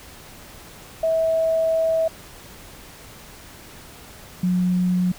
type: tone pair in turn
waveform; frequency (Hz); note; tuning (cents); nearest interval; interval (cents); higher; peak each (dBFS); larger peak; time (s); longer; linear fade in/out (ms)
sine; 649 / 180.97; E5 / F#3; -27 / -38; octave + minor seventh; 2211; first; -17 / -17; neither; 1.03-2.08 / 4.43-5.12; first; 5
effects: pink hiss -43 dBFS RMS until 5.18 s